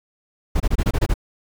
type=noise bursts; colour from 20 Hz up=brown; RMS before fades=-17 dBFS; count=8; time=0.55-1.141 s; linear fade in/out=10 ms; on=52 ms; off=25 ms; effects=none